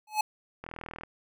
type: tone with exponential growth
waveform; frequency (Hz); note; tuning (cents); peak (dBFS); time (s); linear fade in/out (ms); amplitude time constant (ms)
square; 854; G#5; +48; -21; 0.07-0.21; 5; 30
type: click train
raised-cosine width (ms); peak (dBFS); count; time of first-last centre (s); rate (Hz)
0.5; -25; 17; 0.64-1.035; 40.5
effects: none